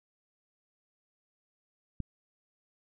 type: click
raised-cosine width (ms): 5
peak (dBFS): -22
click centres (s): 2.003
effects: none